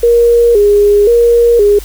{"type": "tone with vibrato", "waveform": "sine", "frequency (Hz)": 440, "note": "A4", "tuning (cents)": 0, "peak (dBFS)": -4, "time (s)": [0.03, 1.79], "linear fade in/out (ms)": 5, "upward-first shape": "square", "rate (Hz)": 0.96, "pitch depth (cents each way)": 120, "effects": ["added 50 Hz sine -25 dBFS peak until 1.84 s", "white hiss -33 dBFS RMS until 1.84 s"]}